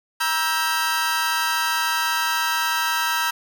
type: chord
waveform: sawtooth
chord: E diminished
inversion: second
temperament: just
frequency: 949.3 / 1318.5 / 1582.2 Hz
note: Bb5 / E6 / G6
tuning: +31 / 0 / +16 cents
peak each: -21 dBFS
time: 0.2-3.31 s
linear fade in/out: 10 ms
effects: none